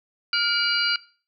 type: tone cluster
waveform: sine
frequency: 1410 / 2317 / 2881 / 4128 / 4708 Hz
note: F6 / D7 / F#7 / C8 / D8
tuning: +16 / -24 / -47 / -24 / +3 cents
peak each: -25 / -28 / -27 / -29 / -24 dBFS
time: 0.33-0.96 s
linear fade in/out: 2 ms
effects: noise-tail reverb RT60 0.4 s tail -20 dB re dry

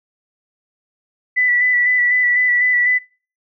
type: tone with vibrato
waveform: sine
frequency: 1975.5 Hz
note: B6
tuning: in tune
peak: -12 dBFS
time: 1.36-2.99 s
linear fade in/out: 20 ms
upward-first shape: square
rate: 4 Hz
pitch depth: 20 cents each way
effects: noise-tail reverb RT60 0.4 s tail -25 dB re dry

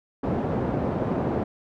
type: band-pass noise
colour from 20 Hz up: pink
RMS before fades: -26 dBFS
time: 0.23-1.44 s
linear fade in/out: 10 ms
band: 120 to 630 Hz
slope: 12 dB/octave
effects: none

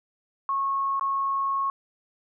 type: tone with dropouts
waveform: sine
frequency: 1095 Hz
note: C#6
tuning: 22 cents flat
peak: -23 dBFS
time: 0.49-1.7 s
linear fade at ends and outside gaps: 1 ms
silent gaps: 0.996-1.01 s
effects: none

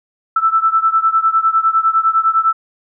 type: beating tone pair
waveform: sine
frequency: 1318.5 / 1328.4 Hz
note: E6 / E6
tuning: 0 / +13 cents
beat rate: 9.9 Hz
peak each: -13 / -15 dBFS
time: 0.36-2.53 s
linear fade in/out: 5 ms
effects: none

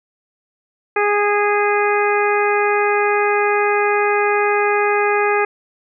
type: harmonic tone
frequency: 412.4 Hz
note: G#4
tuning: 12 cents flat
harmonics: 1 / 2 / 3 / 4 / 5 / 6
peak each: -17 / -20 / -22 / -23 / -24 / -25 dBFS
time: 0.96-5.45 s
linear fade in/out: 5 ms
effects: none

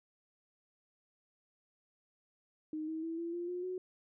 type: tone with pitch steps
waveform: sine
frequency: 310.1 / 319 / 328.2 / 337.6 / 347.3 / 357.2 / 367.5 Hz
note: D#4 / D#4 / E4 / E4 / F4 / F4 / F#4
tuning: -6 / +43 / -8 / +41 / -10 / +39 / -12 cents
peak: -36 dBFS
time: 2.73-3.78 s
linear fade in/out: 2 ms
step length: 150 ms
effects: none

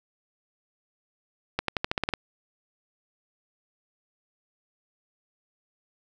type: accelerating click train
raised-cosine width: 0.3 ms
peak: -9 dBFS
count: 9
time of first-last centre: 1.59-2.137 s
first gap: 93 ms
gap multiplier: 0.91
effects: none

